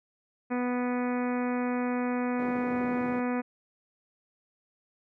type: harmonic tone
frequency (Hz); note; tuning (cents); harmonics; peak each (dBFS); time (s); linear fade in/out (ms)
246.9; B3; 0; 1 / 2 / 3 / 4 / 5 / 6 / 7 / 8 / 9 / 10; -28 / -34 / -38 / -40 / -42 / -44 / -45 / -46 / -47 / -48; 0.5-3.42; 20
type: band-pass noise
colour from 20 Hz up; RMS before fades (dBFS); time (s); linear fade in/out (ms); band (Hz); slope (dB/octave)
white; -41; 2.39-3.2; 2; 140 to 400; 12
effects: none